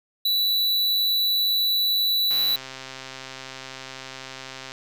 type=tone; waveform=square; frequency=3951 Hz; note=B7; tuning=in tune; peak=-20 dBFS; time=0.25-2.56 s; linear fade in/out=5 ms
type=click train; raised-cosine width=0.2 ms; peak=-19 dBFS; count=319; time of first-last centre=2.31-4.719 s; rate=132 Hz
effects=none